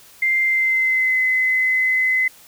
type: tone with pitch glide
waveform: sine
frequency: 2093 to 2037 Hz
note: C7 to C7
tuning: 0 to -47 cents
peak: -15 dBFS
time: 0.22-2.28 s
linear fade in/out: 5 ms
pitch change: -47 cents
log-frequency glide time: 0.42-1.2 s
effects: white hiss -47 dBFS RMS until 2.47 s